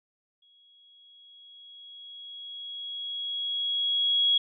sine tone with exponential growth, 3322 Hz, G#7, in tune, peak -19 dBFS, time 0.42-4.38 s, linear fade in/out 5 ms, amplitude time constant 860 ms, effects none

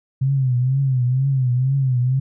sine tone with vibrato, 130.3 Hz, C3, 7 cents flat, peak -15 dBFS, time 0.21-2.2 s, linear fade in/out 10 ms, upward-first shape triangle, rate 2.1 Hz, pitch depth 120 cents each way, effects none

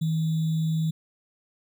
sine tone with sample-and-hold, 160 Hz, D#3, 49 cents sharp, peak -22 dBFS, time 0.01-0.91 s, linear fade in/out 10 ms, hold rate 3675 Hz, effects none

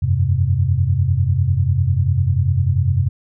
sine chord, F suspended second, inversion none, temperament equal with one note detuned, 87.91 / 98 / 130.81 Hz, F2 / G2 / C3, +12 / 0 / 0 cents, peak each -18 dBFS, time 0.02-3.09 s, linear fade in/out 10 ms, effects none

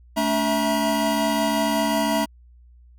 square tone cluster, 219.5 / 287.1 / 653 / 954 Hz, A3 / D4 / E5 / A#5, -4 / -39 / -17 / +40 cents, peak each -26 dBFS, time 0.16-2.26 s, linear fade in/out 20 ms, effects added 60 Hz sine -47 dBFS peak until 2.98 s

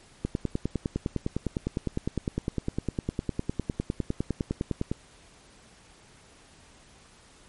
click train, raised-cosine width 3 ms, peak -14 dBFS, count 47, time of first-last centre 0.25-4.915 s, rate 9.86 Hz, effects pink hiss -55 dBFS RMS until 7.48 s + MP3 48 kbps

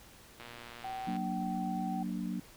click train, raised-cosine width 0.3 ms, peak -31 dBFS, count 92, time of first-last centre 0.4-1.165 s, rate 119 Hz
sine tone, 766 Hz, G5, 40 cents flat, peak -37 dBFS, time 0.84-2.03 s, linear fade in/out 5 ms
sine chord, Gb augmented, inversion none, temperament equal, 185 / 233.1 / 293.7 Hz, Gb3 / Bb3 / D4, 0 / 0 / 0 cents, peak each -36 / -38 / -41 dBFS, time 1.07-2.4 s, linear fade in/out 5 ms
effects pink hiss -56 dBFS RMS until 2.56 s

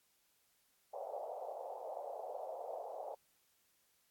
white band-pass noise, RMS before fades -45 dBFS, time 0.93-3.15 s, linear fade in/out 10 ms, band 500 to 780 Hz, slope 48 dB/octave, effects white hiss -75 dBFS RMS until 4.1 s + AAC 64 kbps

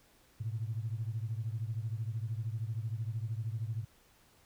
sine beating tone pair, 107.8 / 120.8 Hz, A2 / B2, -35 / -38 cents, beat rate 13 Hz, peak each -35 / -38 dBFS, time 0.4-3.85 s, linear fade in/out 10 ms, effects tanh soft clip ceiling -26 dBFS + pink hiss -65 dBFS RMS until 4.45 s

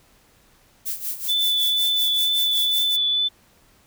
violet noise with tremolo, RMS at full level -26 dBFS, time 0.85-2.97 s, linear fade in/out 20 ms, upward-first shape sine, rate 5.3 Hz, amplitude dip 75%
sine tone with vibrato, 3491 Hz, A7, 14 cents flat, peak -18 dBFS, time 1.28-3.29 s, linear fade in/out 20 ms, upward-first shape triangle, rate 2.1 Hz, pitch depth 16 cents each way
effects pink hiss -57 dBFS RMS until 3.86 s

